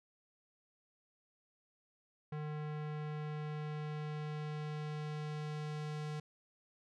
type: tone with low-pass filter sweep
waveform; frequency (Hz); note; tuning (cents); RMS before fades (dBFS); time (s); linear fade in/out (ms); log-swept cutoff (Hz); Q
square; 151.3; D#3; -48; -41; 2.32-6.2; 5; 2000 to 6200; 0.77
effects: none